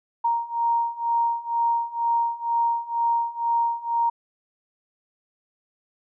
sine beating tone pair, 932.3 / 934.4 Hz, A#5 / A#5, 0 / +4 cents, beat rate 2.1 Hz, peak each -25 / -23 dBFS, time 0.24-4.1 s, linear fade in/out 10 ms, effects none

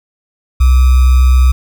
sine tone with sample-and-hold, 63.7 Hz, C2, 46 cents flat, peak -4 dBFS, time 0.6-1.52 s, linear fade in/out 10 ms, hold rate 1225 Hz, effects none

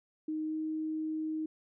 sine tone with pitch glide, 311.1 to 313.4 Hz, D#4 to D#4, 0 to +13 cents, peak -32 dBFS, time 0.28-1.46 s, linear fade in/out 5 ms, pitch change +13 cents, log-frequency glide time 0.45-0.55 s, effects none

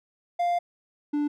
triangle tone pair in turn, 698.5 / 293.7 Hz, F5 / D4, 0 / 0 cents, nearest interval octave + minor third, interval 1500 cents, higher first, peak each -20 / -21 dBFS, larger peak first, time 0.39-0.59 / 1.13-1.28 s, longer first, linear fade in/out 10 ms, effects none

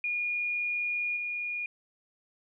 sine tone with level steps, 2435 Hz, D#7, 38 cents flat, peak -28 / -31 dBFS, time 0.04-1.66 s, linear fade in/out 2 ms, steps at 1.16 s, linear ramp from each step 10 ms, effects none

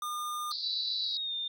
square tone, 1211 Hz, D#6, 47 cents flat, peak -34 dBFS, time 0.02-0.52 s, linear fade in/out 2 ms
pink band-pass noise, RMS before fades -37 dBFS, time 0.51-1.17 s, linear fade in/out 0 ms, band 4000 to 4700 Hz, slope 96 dB/octave
sine tone with pitch glide, 3948 to 3620 Hz, B7 to A7, -1 to +48 cents, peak -32 dBFS, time 0.63-1.48 s, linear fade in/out 5 ms, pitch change -151 cents, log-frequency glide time 1.02-1.34 s
effects none

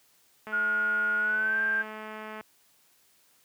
click train, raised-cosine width 0.5 ms, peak -26 dBFS, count 420, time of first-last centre 0.47-2.41 s, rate 216 Hz
sine tone with pitch glide, 1434 to 1582 Hz, F6 to G6, +45 to +15 cents, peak -24 dBFS, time 0.52-1.83 s, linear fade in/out 20 ms, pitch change +170 cents, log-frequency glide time 1.17-1.6 s
effects white hiss -64 dBFS RMS until 3.44 s + high-pass 80 Hz 12 dB/octave

